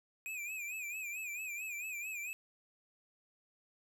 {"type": "tone with vibrato", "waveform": "square", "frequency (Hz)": 2469, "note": "D#7", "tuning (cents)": -14, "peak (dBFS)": -40, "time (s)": [0.26, 2.33], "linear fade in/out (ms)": 0, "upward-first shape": "sine", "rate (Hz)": 4.5, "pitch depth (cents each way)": 100, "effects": []}